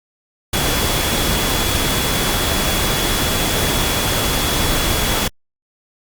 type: tone in noise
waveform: sine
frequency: 3382 Hz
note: G#7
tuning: 31 cents sharp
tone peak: -26 dBFS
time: 0.53-5.28 s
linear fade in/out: 5 ms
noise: pink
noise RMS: -18 dBFS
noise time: 0.53-5.28 s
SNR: -11 dB
effects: Opus 48 kbps